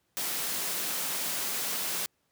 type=high-pass noise; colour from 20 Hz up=white; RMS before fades=-32 dBFS; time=0.17-2.06 s; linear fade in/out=0 ms; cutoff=130 Hz; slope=96 dB/octave; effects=pink hiss -74 dBFS RMS until 2.31 s + high-pass 80 Hz 12 dB/octave